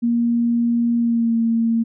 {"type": "tone with pitch glide", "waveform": "sine", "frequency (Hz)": [235.5, 228.9], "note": ["A#3", "A#3"], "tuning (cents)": [18, -31], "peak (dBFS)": -15, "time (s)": [0.02, 1.84], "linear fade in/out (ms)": 20, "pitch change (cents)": -49, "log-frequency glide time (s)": [0.97, 1.36], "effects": []}